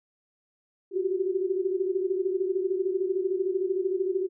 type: tone cluster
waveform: sine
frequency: 358.7 / 378.7 / 391.9 Hz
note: F4 / F#4 / G4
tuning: +46 / +40 / 0 cents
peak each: -29 dBFS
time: 0.91-4.29 s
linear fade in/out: 50 ms
effects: none